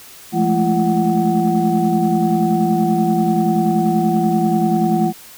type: tone cluster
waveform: sine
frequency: 170.2 / 210 / 220.4 / 341 / 745 Hz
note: F3 / G#3 / A3 / F4 / F#5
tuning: -44 / +19 / +3 / -41 / +12 cents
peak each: -19 dBFS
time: 0.32-5.13 s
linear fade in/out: 50 ms
effects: tanh soft clip ceiling -4 dBFS + white hiss -40 dBFS RMS until 5.37 s